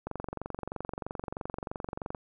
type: click train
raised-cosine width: 1 ms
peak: -21 dBFS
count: 49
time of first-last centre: 0.07-2.148 s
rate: 23.1 Hz
effects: none